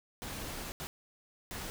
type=noise bursts at uneven times; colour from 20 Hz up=pink; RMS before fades=-41 dBFS; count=3; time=0.22-0.72 / 0.8-0.87 / 1.51-1.7 s; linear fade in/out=0 ms; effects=none